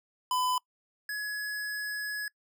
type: tone pair in turn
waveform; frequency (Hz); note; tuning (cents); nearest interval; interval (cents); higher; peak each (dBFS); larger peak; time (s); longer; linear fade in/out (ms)
square; 1005 / 1687.1; B5 / G#6; +30 / +27; major sixth; 897; second; -27 / -33; first; 0.31-0.58 / 1.09-2.28; second; 2
effects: noise-tail reverb RT60 0.1 s tail -25 dB re dry